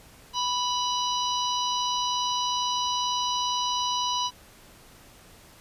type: harmonic tone with a mistuned harmonic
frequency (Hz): 987.8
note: B5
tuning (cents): 0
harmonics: 1 / 3 / 4 / 5 / 6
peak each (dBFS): -27 / -31 / -32 / -37 / -36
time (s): 0.33-4.31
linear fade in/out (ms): 50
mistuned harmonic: 6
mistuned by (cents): -31
effects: pink hiss -52 dBFS RMS until 5.6 s + resampled to 32000 Hz